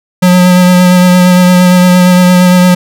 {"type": "tone with vibrato", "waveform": "square", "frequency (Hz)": 180.6, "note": "F#3", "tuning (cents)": -42, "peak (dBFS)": -3, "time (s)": [0.22, 2.75], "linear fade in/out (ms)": 10, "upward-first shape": "sine", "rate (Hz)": 8.7, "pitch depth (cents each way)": 16, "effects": []}